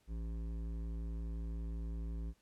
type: tone with hard clipping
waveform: sine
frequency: 55.9 Hz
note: A1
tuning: 28 cents sharp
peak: -40 dBFS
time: 0.07-2.34 s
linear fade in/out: 50 ms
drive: 12 dB
effects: pink hiss -74 dBFS RMS until 2.41 s + low-pass 12000 Hz 12 dB/octave